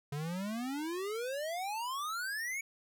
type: exponential sweep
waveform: square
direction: up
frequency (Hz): 140 to 2271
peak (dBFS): -36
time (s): 0.12-2.61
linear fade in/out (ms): 5
effects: none